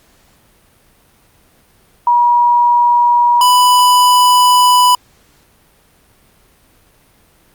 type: tone pair in turn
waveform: sine / square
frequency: 960 / 992.1 Hz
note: B5 / B5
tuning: -49 / +8 cents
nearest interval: minor second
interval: 57 cents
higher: second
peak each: -7 dBFS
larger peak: neither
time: 2.07-3.41 / 3.41-4.95 s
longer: second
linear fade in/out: 2 ms
effects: pink hiss -51 dBFS RMS until 7.54 s + Opus 48 kbps